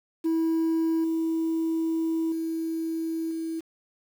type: tone with level steps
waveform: sine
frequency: 325.4 Hz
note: E4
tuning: 22 cents flat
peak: -19 / -22 / -26 / -28 dBFS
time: 0.24-3.61 s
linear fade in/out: 20 ms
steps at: 1.04 / 2.32 / 3.31 s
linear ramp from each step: 2 ms
effects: tanh soft clip ceiling -21 dBFS + 8-bit